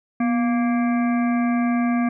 harmonic tone with a mistuned harmonic, 233.1 Hz, A#3, in tune, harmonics 1 / 3 / 5 / 7 / 9 / 10, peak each -18 / -28 / -32 / -35 / -37 / -38 dBFS, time 0.2-2.09 s, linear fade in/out 5 ms, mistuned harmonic 1, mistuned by +70 cents, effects none

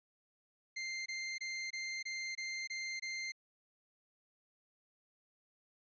sawtooth tone bursts, 2093 Hz, C7, in tune, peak -35 dBFS, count 8, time 0.76-3.321 s, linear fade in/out 10 ms, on 300 ms, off 23 ms, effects resampled to 16000 Hz

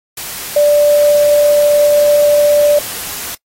sine tone in noise, 587.3 Hz, D5, in tune, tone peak -6 dBFS, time 0.56-2.79 s, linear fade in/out 5 ms, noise white, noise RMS -24 dBFS, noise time 0.17-3.35 s, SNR +15 dB, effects noise-tail reverb RT60 0.1 s tail -24 dB re dry + AAC 48 kbps

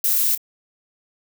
violet noise with echo, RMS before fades -19 dBFS, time 0.04-0.35 s, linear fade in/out 2 ms, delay 27 ms, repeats 1, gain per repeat -13 dB, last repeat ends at 0.377 s, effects none

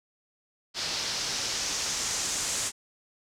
white noise with low-pass filter sweep, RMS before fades -31 dBFS, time 0.74-2.72 s, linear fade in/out 50 ms, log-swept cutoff 4800 to 7600 Hz, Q 2.3, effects none

